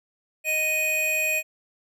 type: tone pair together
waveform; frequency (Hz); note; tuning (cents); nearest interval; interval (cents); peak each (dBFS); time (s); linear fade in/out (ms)
square; 622.3 / 2489; D#5 / D#7; 0 / 0; 2 octaves; 2400; -32 / -23; 0.44-1.43; 50
effects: none